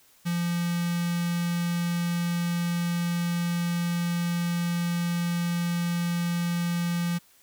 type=tone with notch filter; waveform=square; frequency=172.4 Hz; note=F3; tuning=22 cents flat; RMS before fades=-27 dBFS; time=0.25-7.19 s; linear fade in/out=20 ms; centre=600 Hz; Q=0.69; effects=white hiss -59 dBFS RMS until 7.42 s